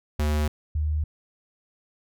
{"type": "tone pair in turn", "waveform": ["square", "sine"], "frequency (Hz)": [75.3, 76.22], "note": ["D2", "D#2"], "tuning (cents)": [44, -35], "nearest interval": "unison", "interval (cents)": 21, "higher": "second", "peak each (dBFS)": -22, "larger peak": "neither", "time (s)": [[0.19, 0.48], [0.75, 1.04]], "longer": "neither", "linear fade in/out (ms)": 5, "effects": []}